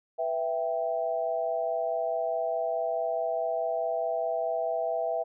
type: chord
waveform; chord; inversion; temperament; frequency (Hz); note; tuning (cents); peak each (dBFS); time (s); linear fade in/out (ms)
sine; E minor; second; equal; 493.9 / 659.3 / 784; B4 / E5 / G5; 0 / 0 / 0; -34 / -28 / -34; 0.18-5.24; 20
effects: none